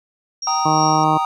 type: tone with tremolo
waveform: sine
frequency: 5600 Hz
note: F8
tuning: 4 cents sharp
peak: -21 dBFS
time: 0.42-1.04 s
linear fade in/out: 5 ms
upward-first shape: triangle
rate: 3 Hz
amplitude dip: 65%
type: chord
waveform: triangle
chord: Eb major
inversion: first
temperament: just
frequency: 777.8 / 933.4 / 1244.5 Hz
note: G5 / Bb5 / Eb6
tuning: -14 / +2 / 0 cents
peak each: -20 dBFS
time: 0.47-1.25 s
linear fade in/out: 2 ms
type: harmonic tone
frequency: 155.56 Hz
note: D#3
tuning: in tune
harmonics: 1 / 2 / 3 / 4 / 5 / 6 / 7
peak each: -22 / -22 / -29 / -27 / -26 / -33 / -22 dBFS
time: 0.65-1.18 s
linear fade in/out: 10 ms
effects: none